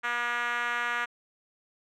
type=tone with band-pass filter; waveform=5% pulse; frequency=239.7 Hz; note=A#3; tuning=48 cents sharp; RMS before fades=-30 dBFS; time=0.03-1.06 s; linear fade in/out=20 ms; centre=1500 Hz; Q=1.8; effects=none